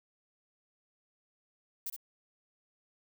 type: noise with echo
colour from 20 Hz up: violet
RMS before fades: -37 dBFS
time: 1.86-1.9 s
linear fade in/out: 5 ms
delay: 64 ms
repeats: 1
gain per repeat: -6 dB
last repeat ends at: 1.964 s
effects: none